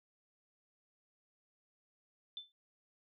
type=tone with exponential decay; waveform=sine; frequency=3530 Hz; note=A7; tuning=5 cents sharp; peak=-38 dBFS; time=2.37-2.52 s; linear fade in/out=1 ms; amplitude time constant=31 ms; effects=none